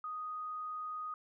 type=tone; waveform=sine; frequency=1244.5 Hz; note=D#6; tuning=in tune; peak=-38 dBFS; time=0.04-1.14 s; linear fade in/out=2 ms; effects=none